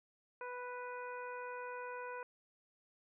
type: harmonic tone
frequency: 493.9 Hz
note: B4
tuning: in tune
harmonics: 1 / 2 / 3 / 4 / 5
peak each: -46 / -46 / -49 / -59 / -55 dBFS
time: 0.41-2.23 s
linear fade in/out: 2 ms
effects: none